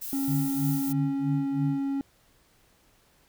violet noise, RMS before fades -36 dBFS, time 0.01-0.93 s, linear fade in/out 10 ms
triangle tone with pitch glide, 273.4 to 275.5 Hz, C#4 to C#4, -24 to -11 cents, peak -24 dBFS, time 0.13-2.01 s, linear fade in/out 0 ms, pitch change +13 cents, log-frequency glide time 0.95-1.19 s
sine tone with tremolo, 146.83 Hz, D3, in tune, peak -24 dBFS, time 0.28-1.83 s, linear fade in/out 0 ms, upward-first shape sine, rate 3.1 Hz, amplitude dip 100%
effects pink hiss -63 dBFS RMS until 3.28 s

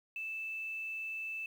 sine tone with quantisation, 2637 Hz, E7, in tune, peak -37 dBFS, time 0.16-1.46 s, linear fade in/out 2 ms, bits 10, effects none

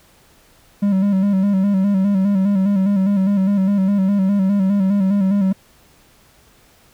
triangle tone with vibrato, 196 Hz, G3, in tune, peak -11 dBFS, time 0.82-5.53 s, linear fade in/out 10 ms, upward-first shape square, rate 4.9 Hz, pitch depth 55 cents each way, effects pink hiss -52 dBFS RMS until 6.93 s

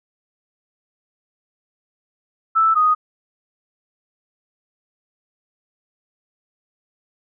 sine tone pair in turn, 1318.5 / 1244.5 Hz, E6 / D#6, 0 / 0 cents, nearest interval minor second, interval 100 cents, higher first, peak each -12 dBFS, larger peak neither, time 2.55-2.75 / 2.75-2.95 s, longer neither, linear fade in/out 20 ms, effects none

